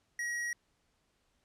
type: tone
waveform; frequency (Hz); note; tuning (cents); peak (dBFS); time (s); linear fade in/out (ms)
square; 1903; A#6; +35; -34; 0.19-0.53; 2
effects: pink hiss -75 dBFS RMS until 1.44 s + low-pass 9000 Hz 12 dB/octave